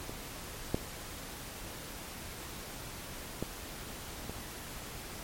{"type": "clicks", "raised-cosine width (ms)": 2, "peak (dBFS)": [-27, -15, -19, -26], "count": 4, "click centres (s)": [0.095, 0.745, 3.426, 4.296], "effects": ["pink hiss -44 dBFS RMS until 5.23 s", "MP3 64 kbps"]}